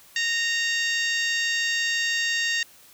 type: harmonic tone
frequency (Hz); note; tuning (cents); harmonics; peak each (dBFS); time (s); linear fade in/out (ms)
926; A#5; -12; 2 / 3 / 4 / 5 / 6 / 7 / 8; -25 / -29 / -31 / -33 / -35 / -36 / -37; 0.16-2.63; 2
effects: white hiss -52 dBFS RMS until 2.93 s